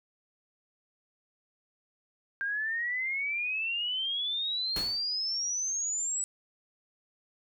sine exponential sweep, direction up, 1590 to 7920 Hz, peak -29 dBFS, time 2.41-6.24 s, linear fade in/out 0 ms
pink noise with exponential decay, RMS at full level -34 dBFS, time 4.76-5.12 s, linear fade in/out 2 ms, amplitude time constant 77 ms
effects none

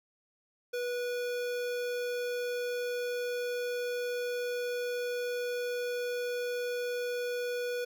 square tone with notch filter, 488.2 Hz, B4, 20 cents flat, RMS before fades -34 dBFS, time 0.73-7.85 s, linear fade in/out 10 ms, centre 8500 Hz, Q 1.8, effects none

